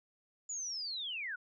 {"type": "linear sweep", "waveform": "sine", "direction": "down", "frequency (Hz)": [7010, 1399], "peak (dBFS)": -37, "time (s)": [0.49, 1.36], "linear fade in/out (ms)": 10, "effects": []}